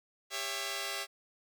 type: chord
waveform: 5% pulse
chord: C# diminished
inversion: second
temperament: just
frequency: 399.1 / 554.4 / 665.2 Hz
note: G4 / C#5 / E5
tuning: +31 / 0 / +16 cents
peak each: -29 / -29 / -28 dBFS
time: 0.3-1.07 s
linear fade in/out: 50 ms
effects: none